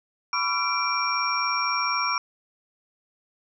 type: tone cluster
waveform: sine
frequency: 996 / 1140 / 1357 / 2351 / 5570 Hz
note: B5 / C#6 / E6 / D7 / F8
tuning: +14 / +48 / +50 / +1 / -5 cents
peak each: -29 dBFS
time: 0.33-2.18 s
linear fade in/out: 2 ms
effects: none